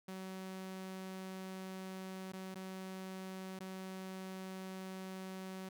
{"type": "tone with dropouts", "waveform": "sawtooth", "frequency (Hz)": 188.6, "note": "F#3", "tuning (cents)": 33, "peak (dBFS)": -40, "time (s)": [0.08, 5.69], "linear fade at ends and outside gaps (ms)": 5, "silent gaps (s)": [[2.321, 2.333], [2.545, 2.555], [3.591, 3.604]], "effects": []}